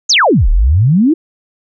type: exponential two-way sweep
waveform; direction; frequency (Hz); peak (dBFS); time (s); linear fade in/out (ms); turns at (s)
sine; down then up; 7040 to 34.27 to 343.9; -6; 0.09-1.14; 10; 0.49
effects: none